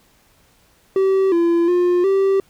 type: tone with pitch steps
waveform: triangle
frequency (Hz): 384.6 / 339.7 / 354.9 / 389.1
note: G4 / F4 / F4 / G4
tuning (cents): -33 / -48 / +28 / -13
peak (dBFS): -11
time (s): 0.96-2.4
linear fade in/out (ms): 2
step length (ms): 360
effects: pink hiss -56 dBFS RMS until 2.49 s